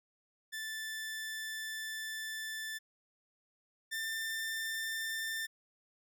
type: tone pair in turn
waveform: sawtooth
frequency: 1760 / 1788.7 Hz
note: A6 / A6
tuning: 0 / +28 cents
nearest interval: unison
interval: 28 cents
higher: second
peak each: -35 / -32 dBFS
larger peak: second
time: 0.52-2.79 / 3.91-5.47 s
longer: first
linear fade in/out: 20 ms
effects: none